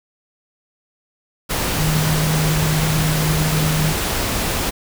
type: tone in noise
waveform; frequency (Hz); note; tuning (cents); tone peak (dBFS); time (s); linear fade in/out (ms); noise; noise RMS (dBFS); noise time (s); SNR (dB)
sine; 155.5; D#3; -1; -17; 1.78-3.93; 20; pink; -21; 1.49-4.71; +1
effects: none